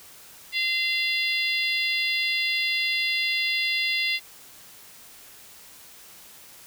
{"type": "harmonic tone", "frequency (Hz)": 689, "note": "F5", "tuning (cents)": -24, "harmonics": [3, 4, 5, 6, 7], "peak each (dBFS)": [-26, -28, -30, -32, -33], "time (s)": [0.52, 4.2], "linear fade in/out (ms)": 50, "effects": ["white hiss -48 dBFS RMS until 6.66 s"]}